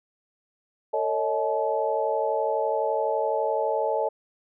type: tone cluster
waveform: sine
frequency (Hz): 447.4 / 559 / 631 / 859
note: A4 / C#5 / D#5 / A5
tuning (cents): +29 / +14 / +24 / -42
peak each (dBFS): -28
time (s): 0.93-4.09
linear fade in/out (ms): 10
effects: none